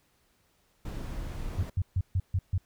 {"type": "noise", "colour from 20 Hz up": "brown", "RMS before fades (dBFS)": -36, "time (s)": [0.85, 1.7], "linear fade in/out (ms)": 5}
{"type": "tone bursts", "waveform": "sine", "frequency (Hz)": 92.5, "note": "F#2", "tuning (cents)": 0, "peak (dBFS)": -23, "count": 6, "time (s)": [1.58, 2.58], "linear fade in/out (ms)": 5, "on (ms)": 50, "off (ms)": 140}
{"effects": ["pink hiss -69 dBFS RMS until 2.65 s"]}